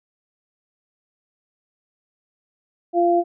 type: tone pair together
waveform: sine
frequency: 346.6 / 691 Hz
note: F4 / F5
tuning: -13 / -19 cents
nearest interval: octave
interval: 1194 cents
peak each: -17 dBFS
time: 2.93-3.24 s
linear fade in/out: 50 ms
effects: none